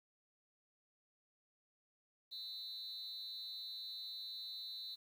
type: tone with amplitude modulation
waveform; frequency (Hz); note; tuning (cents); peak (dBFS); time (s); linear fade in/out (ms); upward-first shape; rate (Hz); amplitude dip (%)
triangle; 3997; B7; +20; -38; 2.31-4.96; 20; sine; 298; 100
effects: tanh soft clip ceiling -36 dBFS + 11-bit